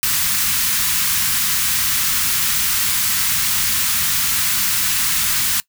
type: band-stop noise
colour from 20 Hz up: white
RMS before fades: -18 dBFS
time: 0.03-5.6 s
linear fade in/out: 0 ms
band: 220 to 1100 Hz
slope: 24 dB/octave
effects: noise-tail reverb RT60 0.1 s tail -21 dB re dry